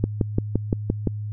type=click train; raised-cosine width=3 ms; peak=-7 dBFS; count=7; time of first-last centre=0.04-1.073 s; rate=5.81 Hz; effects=added 105 Hz sine -27 dBFS peak until 1.32 s